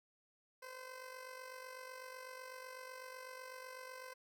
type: tone with amplitude modulation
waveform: 15% pulse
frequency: 514 Hz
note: C5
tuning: 31 cents flat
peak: -40 dBFS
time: 0.62-4.14 s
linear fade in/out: 10 ms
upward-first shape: sine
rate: 48 Hz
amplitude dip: 55%
effects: none